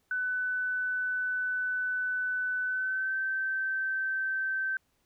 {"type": "tone with pitch glide", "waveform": "sine", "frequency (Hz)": [1500, 1548.4], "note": ["F#6", "G6"], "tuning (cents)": [23, -22], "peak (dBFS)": -28, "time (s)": [0.11, 4.77], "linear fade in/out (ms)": 2, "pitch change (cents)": 55, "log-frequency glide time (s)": [2.62, 3.16], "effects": ["pink hiss -73 dBFS RMS until 5.05 s"]}